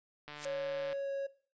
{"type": "click train", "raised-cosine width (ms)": 0.3, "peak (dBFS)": -30, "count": 97, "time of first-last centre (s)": [0.28, 0.929], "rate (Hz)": 148}
{"type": "noise with exponential growth", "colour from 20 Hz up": "blue", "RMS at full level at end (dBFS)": -34, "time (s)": [0.32, 0.45], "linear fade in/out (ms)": 1, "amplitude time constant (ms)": 27}
{"type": "tone with pitch glide", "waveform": "triangle", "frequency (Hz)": [554.4, 551.2], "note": ["C#5", "C#5"], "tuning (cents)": [0, -10], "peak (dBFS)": -32, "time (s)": [0.45, 1.27], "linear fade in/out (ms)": 10, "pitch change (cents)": -10, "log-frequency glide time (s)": [1.02, 1.11]}
{"effects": ["noise-tail reverb RT60 0.4 s tail -17 dB re dry", "resampled to 16000 Hz"]}